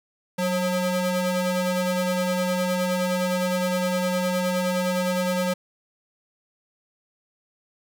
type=ring-modulated tone; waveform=40% pulse; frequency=361.7 Hz; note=F#4; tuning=39 cents flat; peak=-18 dBFS; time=0.38-5.54 s; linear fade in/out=10 ms; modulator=176 Hz; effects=none